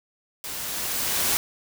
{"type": "noise with level ramp", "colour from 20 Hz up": "white", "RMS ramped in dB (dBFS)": [-34, -22], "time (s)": [0.44, 1.37], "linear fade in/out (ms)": 0, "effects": []}